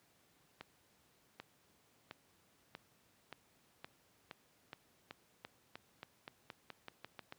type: accelerating click train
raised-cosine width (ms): 0.3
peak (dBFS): -30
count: 19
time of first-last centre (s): 0.61-7.324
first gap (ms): 790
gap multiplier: 0.9
effects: pink hiss -71 dBFS RMS until 7.38 s + high-pass 100 Hz 12 dB/octave